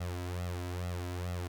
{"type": "tone with flanger", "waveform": "sawtooth", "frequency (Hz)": 88.9, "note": "F2", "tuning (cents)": 31, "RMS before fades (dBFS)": -37, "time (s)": [0, 1.48], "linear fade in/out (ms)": 10, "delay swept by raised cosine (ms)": [1.5, 3.1], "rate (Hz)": 2.3, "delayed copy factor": 0.75, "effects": []}